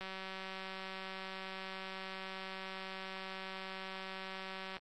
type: click train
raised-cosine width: 0.3 ms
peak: -28 dBFS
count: 905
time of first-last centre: 0.01-4.768 s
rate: 190 Hz
effects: AAC 64 kbps